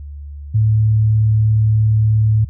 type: tone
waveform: sine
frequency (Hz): 108.9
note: A2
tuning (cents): -17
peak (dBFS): -10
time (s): 0.54-2.45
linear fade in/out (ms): 10
effects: added 72 Hz sine -28 dBFS peak until 2.49 s